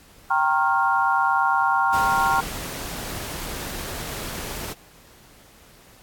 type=chord; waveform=sine; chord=G half-diminished seventh; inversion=none; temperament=equal with one note detuned; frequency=784 / 932.3 / 1081.5 / 1396.9 Hz; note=G5 / Bb5 / Db6 / F6; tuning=0 / 0 / -43 / 0 cents; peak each=-23 dBFS; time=0.3-2.41 s; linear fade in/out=10 ms
type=noise; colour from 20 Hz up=pink; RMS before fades=-32 dBFS; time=1.92-4.74 s; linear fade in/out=20 ms
effects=pink hiss -51 dBFS RMS until 6.02 s + AAC 64 kbps